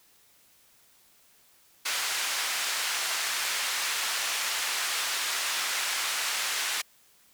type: band-pass noise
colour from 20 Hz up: pink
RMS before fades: -30 dBFS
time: 1.85-6.82 s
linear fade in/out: 10 ms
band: 1400 to 9800 Hz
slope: 12 dB/octave
effects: white hiss -61 dBFS RMS until 7.33 s